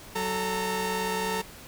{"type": "tone cluster", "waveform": "sawtooth", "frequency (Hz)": [187.5, 439.2, 919], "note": ["F#3", "A4", "A#5"], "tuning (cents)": [23, -3, -25], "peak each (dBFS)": [-30, -27, -27], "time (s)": [0.15, 1.42], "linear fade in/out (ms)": 10, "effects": ["pink hiss -46 dBFS RMS until 1.67 s"]}